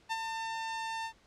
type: tone with ADSR envelope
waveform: sawtooth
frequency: 899 Hz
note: A5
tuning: 37 cents sharp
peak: -26 dBFS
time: 0.09-1.13 s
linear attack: 29 ms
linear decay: 36 ms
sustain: -5 dB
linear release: 79 ms
effects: pink hiss -64 dBFS RMS until 1.26 s + low-pass 6000 Hz 12 dB/octave